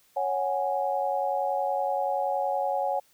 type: chord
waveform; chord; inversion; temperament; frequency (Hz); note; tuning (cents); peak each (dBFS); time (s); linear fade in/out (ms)
sine; C# suspended fourth; none; equal; 554.4 / 740 / 830.6; C#5 / F#5 / G#5; 0 / 0 / 0; -29 / -29 / -29; 0.16-3; 10
effects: white hiss -63 dBFS RMS until 3.13 s